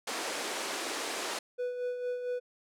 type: band-pass noise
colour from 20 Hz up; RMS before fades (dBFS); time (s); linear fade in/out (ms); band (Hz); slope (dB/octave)
pink; -36; 0.07-1.39; 5; 320 to 9600; 24
type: tone with tremolo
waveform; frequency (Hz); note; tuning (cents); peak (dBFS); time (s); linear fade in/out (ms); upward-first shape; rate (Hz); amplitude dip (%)
triangle; 493.9; B4; 0; -28; 1.58-2.4; 20; sine; 4.4; 50
effects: none